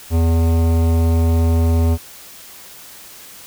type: tone with hard clipping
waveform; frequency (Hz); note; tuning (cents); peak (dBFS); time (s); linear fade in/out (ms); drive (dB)
sine; 82.6; E2; +4; -14; 0.1-1.98; 50; 16
effects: white hiss -39 dBFS RMS until 3.46 s